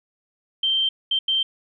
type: tone bursts at uneven times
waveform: sine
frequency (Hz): 3136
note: G7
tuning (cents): 0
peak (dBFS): -18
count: 3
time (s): 0.63-0.89 / 1.11-1.19 / 1.28-1.43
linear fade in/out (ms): 5
effects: none